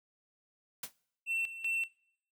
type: noise with exponential decay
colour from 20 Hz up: white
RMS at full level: -34 dBFS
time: 0.83-0.93 s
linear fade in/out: 5 ms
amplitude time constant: 20 ms
type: tone with tremolo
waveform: triangle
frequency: 2696 Hz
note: E7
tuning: 38 cents sharp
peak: -29 dBFS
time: 1.26-1.89 s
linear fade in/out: 50 ms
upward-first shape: square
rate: 2.6 Hz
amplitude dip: 75%
effects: noise-tail reverb RT60 0.7 s tail -24 dB re dry